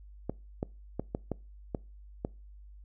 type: clicks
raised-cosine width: 2 ms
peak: -18 dBFS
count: 7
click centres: 0.296 / 0.629 / 0.996 / 1.149 / 1.317 / 1.748 / 2.249 s
effects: noise-tail reverb RT60 0.3 s tail -24 dB re dry + added 50 Hz sine -48 dBFS peak until 2.84 s